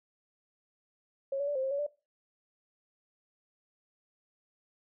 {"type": "tone with pitch steps", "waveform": "sine", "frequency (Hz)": [546, 567, 581, 525, 534, 563, 586], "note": ["C#5", "C#5", "D5", "C5", "C5", "C#5", "D5"], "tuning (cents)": [-26, 39, -19, 6, 35, 27, -4], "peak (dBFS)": -29, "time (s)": [1.32, 1.866], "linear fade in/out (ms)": 5, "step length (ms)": 78, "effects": ["noise-tail reverb RT60 0.3 s tail -20 dB re dry"]}